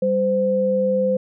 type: tone pair together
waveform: sine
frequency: 196 / 515.2 Hz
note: G3 / C5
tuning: 0 / -27 cents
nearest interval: octave + perfect fourth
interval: 1673 cents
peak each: -23 / -17 dBFS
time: 0.02-1.17 s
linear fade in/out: 5 ms
effects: none